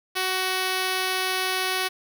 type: tone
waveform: 5% pulse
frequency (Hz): 373.7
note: F#4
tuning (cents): +17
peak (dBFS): -12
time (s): 0.15-1.89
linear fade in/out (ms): 20
effects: 9-bit